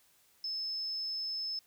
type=tone; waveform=sine; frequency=5230 Hz; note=E8; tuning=15 cents flat; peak=-34 dBFS; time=0.44-1.59 s; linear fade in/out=2 ms; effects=white hiss -67 dBFS RMS until 1.66 s